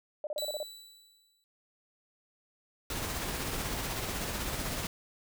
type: tone bursts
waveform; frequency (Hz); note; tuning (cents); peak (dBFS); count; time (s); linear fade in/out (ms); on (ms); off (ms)
sine; 600; D5; +37; -32; 7; 0.24-0.63; 2; 30; 30
type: tone with exponential decay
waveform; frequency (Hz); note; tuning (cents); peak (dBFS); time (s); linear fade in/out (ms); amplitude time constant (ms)
sawtooth; 3951; B7; 0; -30; 0.38-1.44; 0; 230
type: noise with tremolo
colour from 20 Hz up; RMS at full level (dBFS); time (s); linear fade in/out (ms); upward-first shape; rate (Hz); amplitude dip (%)
pink; -34; 2.9-4.87; 2; sine; 16; 30
effects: none